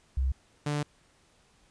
sine / sawtooth tone pair in turn, 65.7 / 147.16 Hz, C2 / D3, +8 / +4 cents, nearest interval octave + major second, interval 1396 cents, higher second, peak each -24 dBFS, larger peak neither, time 0.17-0.32 / 0.66-0.83 s, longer second, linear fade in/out 5 ms, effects pink hiss -64 dBFS RMS until 1.7 s + resampled to 22050 Hz

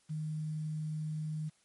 sine tone with quantisation, 154.7 Hz, D#3, 10 cents flat, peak -34 dBFS, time 0.09-1.5 s, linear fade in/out 20 ms, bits 10, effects white hiss -70 dBFS RMS until 1.64 s + MP3 48 kbps

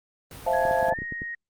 pink noise, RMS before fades -42 dBFS, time 0.31-0.9 s, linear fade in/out 2 ms
sine chord, F major seventh, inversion second, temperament just, 523.8 / 654.8 / 698.5 / 873.1 Hz, C5 / E5 / F5 / A5, +2 / -12 / 0 / -14 cents, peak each -26 dBFS, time 0.46-0.94 s, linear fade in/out 10 ms
sine tone with pitch glide, 1667 to 1871.1 Hz, G#6 to A#6, +6 to +6 cents, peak -31 dBFS, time 0.53-1.35 s, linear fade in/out 5 ms, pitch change +200 cents, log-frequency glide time 0.89-0.99 s
clicks, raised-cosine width 3 ms, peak -23 dBFS, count 9, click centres 0.653 / 0.711 / 0.829 / 0.885 / 0.925 / 0.988 / 1.02 / 1.123 / 1.219 s
effects Opus 32 kbps

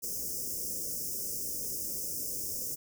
white band-stop noise, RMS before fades -36 dBFS, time 0.02-2.76 s, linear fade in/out 20 ms, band 560 to 5100 Hz, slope 96 dB/octave, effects none

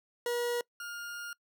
40% pulse tone pair in turn, 480 / 1414.5 Hz, B4 / F6, -49 / +22 cents, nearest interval octave + perfect fifth, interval 1871 cents, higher second, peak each -29 / -38 dBFS, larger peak first, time 0.26-0.61 / 0.8-1.33 s, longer second, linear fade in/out 2 ms, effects noise-tail reverb RT60 0.1 s tail -24 dB re dry

